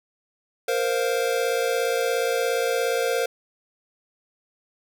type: chord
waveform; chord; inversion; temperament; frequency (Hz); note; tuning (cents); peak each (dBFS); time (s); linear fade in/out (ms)
square; Bb suspended second; none; equal; 466.2 / 523.3 / 698.5; Bb4 / C5 / F5; 0 / 0 / 0; -25 / -26 / -31; 0.68-3.26; 5
effects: none